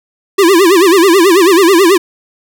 square tone with vibrato, 363 Hz, F#4, 33 cents flat, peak -5 dBFS, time 0.38-1.98 s, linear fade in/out 10 ms, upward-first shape sine, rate 9.2 Hz, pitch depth 190 cents each way, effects none

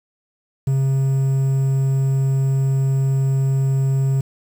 triangle tone with quantisation, 134.9 Hz, C#3, 47 cents flat, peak -13 dBFS, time 0.67-4.21 s, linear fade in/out 5 ms, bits 7, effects none

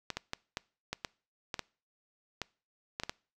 clicks, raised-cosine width 0.2 ms, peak -17 dBFS, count 12, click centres 0.103 / 0.17 / 0.334 / 0.571 / 0.93 / 1.048 / 1.542 / 1.593 / 2.417 / 2.999 / 3.035 / 3.095 s, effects noise-tail reverb RT60 0.4 s tail -24 dB re dry

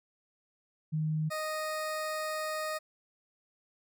sine / 20% pulse tone pair in turn, 155.56 / 621.1 Hz, D#3 / D#5, 0 / -3 cents, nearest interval 2 octaves, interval 2397 cents, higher second, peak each -28 dBFS, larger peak neither, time 0.92-1.3 / 1.3-2.79 s, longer second, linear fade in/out 20 ms, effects none

